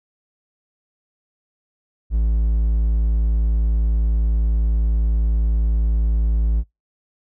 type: tone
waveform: triangle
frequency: 55 Hz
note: A1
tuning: in tune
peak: -13 dBFS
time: 2.1-6.64 s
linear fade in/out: 50 ms
effects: noise-tail reverb RT60 0.2 s tail -26 dB re dry